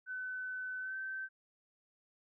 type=tone with pitch glide; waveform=sine; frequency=1511 to 1546.3 Hz; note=F#6 to G6; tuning=+36 to -24 cents; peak=-38 dBFS; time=0.06-1.29 s; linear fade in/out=50 ms; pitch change=+40 cents; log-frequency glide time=0.8-0.96 s; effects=none